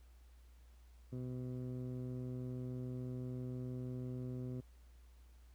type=tone with low-pass filter; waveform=15% pulse; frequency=126.2 Hz; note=B2; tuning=38 cents sharp; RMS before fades=-43 dBFS; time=1.12-4.61 s; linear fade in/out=10 ms; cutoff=320 Hz; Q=0.52; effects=added 60 Hz sine -58 dBFS peak until 5.54 s + pink hiss -73 dBFS RMS until 5.54 s